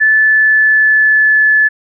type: tone with pitch glide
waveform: sine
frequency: 1743 to 1728 Hz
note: A6 to A6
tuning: -17 to -32 cents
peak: -6 dBFS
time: 0-1.69 s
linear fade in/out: 20 ms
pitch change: -15 cents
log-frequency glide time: 0.14-1.45 s
effects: none